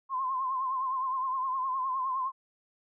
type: tone with vibrato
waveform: sine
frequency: 1046.5 Hz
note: C6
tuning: in tune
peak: -28 dBFS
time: 0.09-2.32 s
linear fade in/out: 50 ms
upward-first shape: triangle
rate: 9.7 Hz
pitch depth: 77 cents each way
effects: none